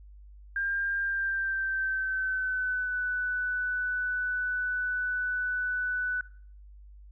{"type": "tone with pitch glide", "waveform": "sine", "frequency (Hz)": [1599, 1491.9], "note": ["G6", "F#6"], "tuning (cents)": [34, 14], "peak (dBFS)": -27, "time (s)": [0.56, 6.21], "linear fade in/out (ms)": 2, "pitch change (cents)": -120, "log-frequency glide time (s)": [0.97, 2.98], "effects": ["noise-tail reverb RT60 0.5 s tail -19 dB re dry", "added 50 Hz sine -47 dBFS peak until 7.11 s"]}